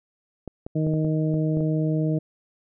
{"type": "clicks", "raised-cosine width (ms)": 2, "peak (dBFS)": -20, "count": 8, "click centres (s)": [0.477, 0.665, 0.868, 0.938, 1.048, 1.341, 1.571, 1.607]}
{"type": "harmonic tone", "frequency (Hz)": 156.1, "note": "D#3", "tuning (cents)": 6, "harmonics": [1, 2, 3, 4], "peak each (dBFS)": [-22, -26, -32, -33], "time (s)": [0.75, 2.19], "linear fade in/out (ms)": 10}
{"effects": []}